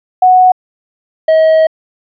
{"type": "tone pair in turn", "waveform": ["sine", "triangle"], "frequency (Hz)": [738, 636.7], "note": ["F#5", "D#5"], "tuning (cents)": [-5, 40], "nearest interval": "minor third", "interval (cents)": 255, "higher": "first", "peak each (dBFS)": [-3, -3], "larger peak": "neither", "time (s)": [[0.22, 0.52], [1.28, 1.67]], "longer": "second", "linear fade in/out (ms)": 5, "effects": ["resampled to 11025 Hz"]}